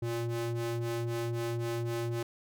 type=ring-modulated tone; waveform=square; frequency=116.54 Hz; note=A#2; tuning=in tune; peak=-29 dBFS; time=0.02-2.23 s; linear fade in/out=5 ms; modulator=235 Hz; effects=none